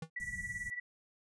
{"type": "tone with exponential decay", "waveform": "square", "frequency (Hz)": 161.3, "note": "E3", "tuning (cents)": -37, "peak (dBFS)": -37, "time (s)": [0.02, 0.1], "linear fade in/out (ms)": 5, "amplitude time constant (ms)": 16}
{"type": "tone with tremolo", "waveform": "sine", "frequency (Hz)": 1954, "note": "B6", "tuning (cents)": -19, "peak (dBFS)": -35, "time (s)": [0.16, 0.8], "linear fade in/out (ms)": 5, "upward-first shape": "sine", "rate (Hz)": 18, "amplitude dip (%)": 75}
{"type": "band-stop noise", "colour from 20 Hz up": "pink", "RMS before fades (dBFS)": -48, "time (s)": [0.2, 0.7], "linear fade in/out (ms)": 0, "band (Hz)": [210, 5900], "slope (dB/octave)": 96}
{"effects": ["resampled to 22050 Hz"]}